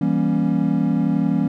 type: chord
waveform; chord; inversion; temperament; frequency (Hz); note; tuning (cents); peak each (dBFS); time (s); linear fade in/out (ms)
triangle; E diminished seventh; none; equal with one note detuned; 164.81 / 196 / 237.4 / 277.2; E3 / G3 / Bb3 / Db4; 0 / 0 / +32 / 0; -20; 0.01-1.48; 5
effects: none